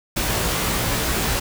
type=noise with comb filter; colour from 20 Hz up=pink; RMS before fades=-22 dBFS; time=0.16-1.4 s; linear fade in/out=10 ms; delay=18 ms; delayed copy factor=+0.8; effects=none